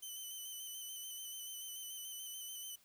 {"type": "tone with vibrato", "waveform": "10% pulse", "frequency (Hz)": 3035, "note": "F#7", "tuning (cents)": 43, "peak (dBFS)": -37, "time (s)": [0.02, 2.76], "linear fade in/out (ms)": 10, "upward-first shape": "square", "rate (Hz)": 6.9, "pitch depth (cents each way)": 28, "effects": ["white hiss -69 dBFS RMS until 2.84 s"]}